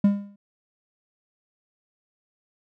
triangle tone with exponential decay, 201.7 Hz, G3, 50 cents sharp, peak -10 dBFS, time 0.04-0.36 s, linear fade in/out 5 ms, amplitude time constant 68 ms, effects none

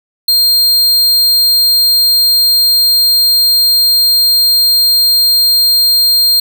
45% pulse tone, 4200 Hz, C8, 6 cents sharp, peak -6 dBFS, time 0.28-6.4 s, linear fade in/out 5 ms, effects none

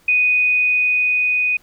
sine tone with level ramp, 2487 Hz, D#7, 1 cent flat, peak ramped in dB -12 to -15 dBFS, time 0.08-1.57 s, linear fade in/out 5 ms, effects pink hiss -55 dBFS RMS until 1.62 s

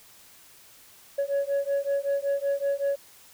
sine beating tone pair, 557 / 562.3 Hz, C#5 / C#5, +8 / +25 cents, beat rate 5.3 Hz, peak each -25 dBFS, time 1.18-2.96 s, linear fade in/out 10 ms, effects tanh soft clip ceiling -21 dBFS + white hiss -53 dBFS RMS until 3.33 s

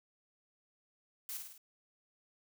blue noise with echo, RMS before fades -42 dBFS, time 1.29-1.37 s, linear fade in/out 0 ms, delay 52 ms, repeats 4, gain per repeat -4 dB, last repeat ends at 1.578 s, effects none

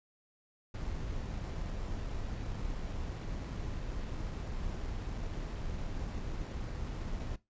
brown noise with sample-and-hold, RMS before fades -38 dBFS, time 0.74-7.36 s, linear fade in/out 5 ms, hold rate 6300 Hz, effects noise-tail reverb RT60 0.2 s tail -18 dB re dry + resampled to 16000 Hz

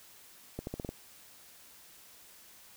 accelerating click train, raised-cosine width 2 ms, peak -23 dBFS, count 6, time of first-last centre 0.59-0.89 s, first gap 81 ms, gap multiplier 0.85, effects white hiss -56 dBFS RMS until 2.76 s

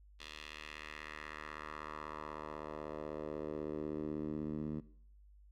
10% pulse tone with band-pass filter sweep, 76.2 Hz, D#2, 36 cents flat, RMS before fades -43 dBFS, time 0.19-4.81 s, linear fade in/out 20 ms, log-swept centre 3400 to 210 Hz, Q 1.7, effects noise-tail reverb RT60 0.6 s tail -18 dB re dry + added 50 Hz sine -58 dBFS peak until 5.51 s

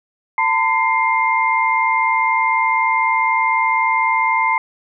sine tone cluster, 898 / 1018 / 2109 Hz, A5 / C6 / C7, +35 / -48 / +13 cents, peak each -18 dBFS, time 0.38-4.58 s, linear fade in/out 2 ms, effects none

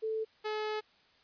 sine / sawtooth tone pair in turn, 440 / 428.2 Hz, A4 / A4, 0 / -47 cents, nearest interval unison, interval 47 cents, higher first, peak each -31 / -29 dBFS, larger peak second, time 0.02-0.25 / 0.44-0.81 s, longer second, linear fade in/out 20 ms, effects white hiss -65 dBFS RMS until 1.23 s + resampled to 11025 Hz

